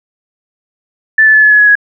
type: tone with pitch steps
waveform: sine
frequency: 1757 / 1741.8 / 1726.8 / 1711.9 / 1697.2 / 1682.5 / 1668 Hz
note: A6 / A6 / A6 / A6 / G#6 / G#6 / G#6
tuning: -3 / -18 / -33 / -48 / +37 / +22 / +7 cents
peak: -3 dBFS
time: 1.18-1.754 s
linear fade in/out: 5 ms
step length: 82 ms
effects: none